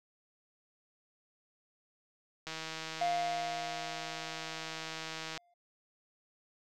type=click train; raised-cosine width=0.2 ms; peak=-23 dBFS; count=466; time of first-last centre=2.47-5.376 s; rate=160 Hz
type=tone with exponential decay; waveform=triangle; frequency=698.5 Hz; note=F5; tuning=in tune; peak=-26 dBFS; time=3.01-5.54 s; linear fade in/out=5 ms; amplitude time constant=550 ms
effects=none